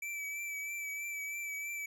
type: tone with vibrato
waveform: square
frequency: 2311 Hz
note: D7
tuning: 28 cents flat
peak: -38 dBFS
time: 0.02-1.86 s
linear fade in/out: 5 ms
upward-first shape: triangle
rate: 3.1 Hz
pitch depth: 33 cents each way
effects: none